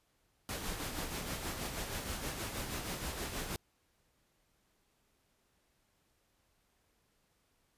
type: noise with tremolo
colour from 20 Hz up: pink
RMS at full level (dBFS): -38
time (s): 0.49-3.56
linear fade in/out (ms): 0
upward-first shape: sine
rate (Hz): 6.3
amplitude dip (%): 45
effects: pink hiss -75 dBFS RMS until 7.77 s + resampled to 32000 Hz

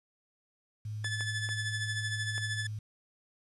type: tone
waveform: sine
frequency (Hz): 106.8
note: G#2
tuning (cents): +49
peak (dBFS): -35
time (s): 0.85-2.79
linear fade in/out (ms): 5
type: tone with tremolo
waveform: sawtooth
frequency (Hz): 1733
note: A6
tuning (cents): -27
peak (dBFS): -28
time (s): 1.04-2.67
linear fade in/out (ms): 5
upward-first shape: sine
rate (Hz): 13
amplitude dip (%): 55
type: clicks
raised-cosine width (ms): 0.5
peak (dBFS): -29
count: 4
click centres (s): 1.045 / 1.208 / 1.49 / 2.38
effects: resampled to 24000 Hz + 10-bit

